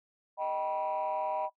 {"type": "chord", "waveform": "sine", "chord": "Eb augmented", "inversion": "none", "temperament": "just", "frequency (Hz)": [622.3, 777.8, 972.3], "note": ["Eb5", "G5", "B5"], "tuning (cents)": [0, -14, -27], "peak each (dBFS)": -33, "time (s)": [0.37, 1.5], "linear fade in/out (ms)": 50, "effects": ["noise-tail reverb RT60 0.1 s tail -19 dB re dry", "tanh soft clip ceiling -25 dBFS"]}